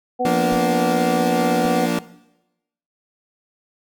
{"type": "harmonic tone", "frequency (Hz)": 248.9, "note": "B3", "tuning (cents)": 14, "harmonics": [1, 2, 3], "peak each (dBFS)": [-26, -21, -20], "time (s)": [0.19, 1.87], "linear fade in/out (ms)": 20}
{"type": "chord", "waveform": "30% pulse", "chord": "Bb major", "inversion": "second", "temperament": "equal with one note detuned", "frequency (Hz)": [174.61, 233.1, 290.5], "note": ["F3", "Bb3", "D4"], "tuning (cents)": [0, 0, -19], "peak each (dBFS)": -20, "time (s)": [0.25, 1.99], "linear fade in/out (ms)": 2}
{"type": "noise with exponential decay", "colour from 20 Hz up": "brown", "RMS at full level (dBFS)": -29, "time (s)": [0.52, 0.67], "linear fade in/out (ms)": 1, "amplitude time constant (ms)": 32}
{"type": "click", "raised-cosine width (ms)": 5, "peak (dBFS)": -26, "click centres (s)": 1.653}
{"effects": ["noise-tail reverb RT60 0.9 s tail -18 dB re dry", "MP3 96 kbps"]}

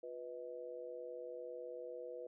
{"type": "tone with amplitude modulation", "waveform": "sine", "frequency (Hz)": 493.9, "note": "B4", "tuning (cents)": 0, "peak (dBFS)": -40, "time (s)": [0.03, 2.27], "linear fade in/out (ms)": 5, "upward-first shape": "sine", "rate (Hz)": 138, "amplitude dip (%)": 95, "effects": []}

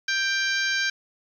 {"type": "harmonic tone with a mistuned harmonic", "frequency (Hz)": 787, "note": "G5", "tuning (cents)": 7, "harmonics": [2, 3, 4, 5, 6, 7, 8], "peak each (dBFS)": [-24, -31, -34, -33, -33, -35, -36], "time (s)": [0.08, 0.9], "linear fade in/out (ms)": 5, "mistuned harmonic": 8, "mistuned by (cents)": 17, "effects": ["9-bit"]}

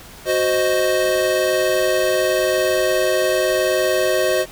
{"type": "chord", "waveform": "square", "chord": "C diminished", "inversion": "second", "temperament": "equal with one note detuned", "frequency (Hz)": [370, 521.4, 622.3], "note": ["Gb4", "C5", "Eb5"], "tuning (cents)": [0, -6, 0], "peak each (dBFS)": [-22, -21, -20], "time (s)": [0.25, 4.46], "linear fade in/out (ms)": 50, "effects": ["pink hiss -40 dBFS RMS until 4.51 s"]}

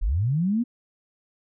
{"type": "linear sweep", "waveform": "sine", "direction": "up", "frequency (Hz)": [33.08, 246.9], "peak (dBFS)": -20, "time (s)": [0.01, 0.64], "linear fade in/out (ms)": 20, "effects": []}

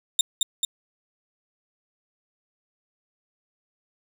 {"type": "tone with echo", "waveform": "25% pulse", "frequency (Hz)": 3666, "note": "A#7", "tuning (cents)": -30, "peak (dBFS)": -12, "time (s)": [0.19, 0.21], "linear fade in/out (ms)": 2, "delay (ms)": 220, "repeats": 2, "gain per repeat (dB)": -3, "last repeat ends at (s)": 0.65, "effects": []}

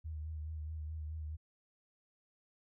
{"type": "tone with vibrato", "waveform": "sine", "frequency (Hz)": 77.8, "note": "D#2", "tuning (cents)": 0, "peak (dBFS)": -39, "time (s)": [0.04, 1.37], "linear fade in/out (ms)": 20, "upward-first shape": "sine", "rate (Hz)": 4.7, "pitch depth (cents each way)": 39, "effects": []}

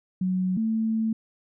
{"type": "tone pair in turn", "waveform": "sine", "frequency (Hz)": [185, 222.1], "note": ["F#3", "A3"], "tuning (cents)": [0, 16], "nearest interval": "minor third", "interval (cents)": 316, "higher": "second", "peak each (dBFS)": -22, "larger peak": "neither", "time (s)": [[0.21, 0.57], [0.57, 1.13]], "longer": "second", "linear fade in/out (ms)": 5, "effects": []}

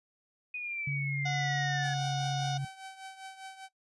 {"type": "linear sweep", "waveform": "sine", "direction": "down", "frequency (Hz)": [2489, 1691], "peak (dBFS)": -34, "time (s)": [0.54, 1.94], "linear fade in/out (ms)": 5}
{"type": "tone with pitch glide", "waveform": "sine", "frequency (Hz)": [140.7, 137.8], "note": ["C#3", "C#3"], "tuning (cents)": [26, -10], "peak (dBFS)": -31, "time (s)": [0.87, 2.65], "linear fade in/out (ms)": 5, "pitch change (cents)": -36, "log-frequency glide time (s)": [1.8, 2.04]}
{"type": "harmonic tone", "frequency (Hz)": 730, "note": "F#5", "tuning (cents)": -24, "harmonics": [1, 2, 3, 4, 5, 6, 7, 8, 9], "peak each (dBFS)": [-34, -45, -51, -47, -41, -52, -46, -47, -55], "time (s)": [1.25, 2.58], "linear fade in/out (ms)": 10}
{"type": "tone with tremolo", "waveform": "sawtooth", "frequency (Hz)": 767, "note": "G5", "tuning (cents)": -38, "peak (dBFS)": -37, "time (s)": [1.81, 3.69], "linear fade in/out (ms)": 50, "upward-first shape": "triangle", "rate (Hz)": 5, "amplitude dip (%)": 75}
{"effects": ["noise-tail reverb RT60 0.1 s tail -18 dB re dry", "resampled to 24000 Hz"]}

